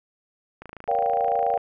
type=click train; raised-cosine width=0.5 ms; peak=-24 dBFS; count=27; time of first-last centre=0.62-1.576 s; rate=27.2 Hz
type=chord; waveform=sine; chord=G half-diminished seventh; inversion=first; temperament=just; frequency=470.4 / 564.5 / 705.6 / 784 Hz; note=Bb4 / Db5 / F5 / G5; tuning=+16 / +31 / +18 / 0 cents; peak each=-28 / -28 / -24 / -24 dBFS; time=0.88-1.58 s; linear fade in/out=5 ms
effects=none